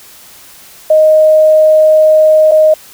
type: tone with dropouts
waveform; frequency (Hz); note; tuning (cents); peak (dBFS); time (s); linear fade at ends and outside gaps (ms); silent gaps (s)
sine; 622.3; D#5; 0; -3; 0.9-2.74; 5; 2.513-2.517
effects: white hiss -37 dBFS RMS until 2.93 s